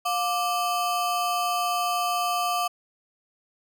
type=ring-modulated tone; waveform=square; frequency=944 Hz; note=A#5; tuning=22 cents sharp; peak=-21 dBFS; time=0.05-2.68 s; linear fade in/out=10 ms; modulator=233 Hz; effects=none